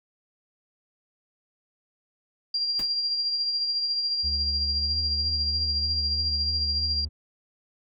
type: tone with tremolo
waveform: sine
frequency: 4762 Hz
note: D8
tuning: 23 cents sharp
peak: -22 dBFS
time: 2.54-7.05 s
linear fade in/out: 5 ms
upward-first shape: triangle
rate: 14 Hz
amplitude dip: 45%
type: noise with exponential decay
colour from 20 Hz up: pink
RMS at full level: -33 dBFS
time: 2.79-2.9 s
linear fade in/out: 2 ms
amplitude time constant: 22 ms
type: tone with pitch glide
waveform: triangle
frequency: 73.8 to 75.61 Hz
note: D2 to D#2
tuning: +9 to -49 cents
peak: -28 dBFS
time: 4.23-7.09 s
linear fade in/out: 20 ms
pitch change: +42 cents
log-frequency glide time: 4.68-4.93 s
effects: none